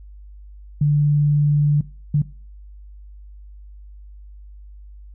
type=tone bursts at uneven times; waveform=sine; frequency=146.83 Hz; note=D3; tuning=in tune; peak=-13 dBFS; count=2; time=0.81-1.81 / 2.14-2.22 s; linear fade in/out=5 ms; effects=noise-tail reverb RT60 0.4 s tail -20 dB re dry + added 50 Hz sine -38 dBFS peak until 5.14 s